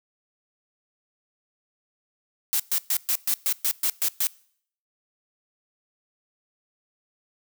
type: noise bursts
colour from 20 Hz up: blue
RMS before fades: -23 dBFS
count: 10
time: 2.53-4.27 s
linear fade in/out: 0 ms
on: 66 ms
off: 120 ms
effects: noise-tail reverb RT60 0.6 s tail -23 dB re dry